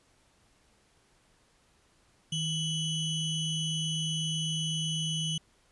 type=ring-modulated tone; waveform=square; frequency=1568 Hz; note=G6; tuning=in tune; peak=-27 dBFS; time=2.32-5.38 s; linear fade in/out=5 ms; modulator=1410 Hz; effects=pink hiss -66 dBFS RMS until 5.71 s + resampled to 24000 Hz